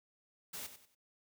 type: noise with echo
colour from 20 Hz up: white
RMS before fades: -44 dBFS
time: 0.53-0.67 s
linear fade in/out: 10 ms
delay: 94 ms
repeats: 3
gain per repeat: -10 dB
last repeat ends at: 0.952 s
effects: none